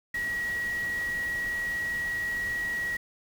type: tone in noise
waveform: sine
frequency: 1912 Hz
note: A#6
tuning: 43 cents sharp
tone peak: -28 dBFS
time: 0.14-2.97 s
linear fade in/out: 5 ms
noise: pink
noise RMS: -43 dBFS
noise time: 0.14-2.97 s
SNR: +12 dB
effects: none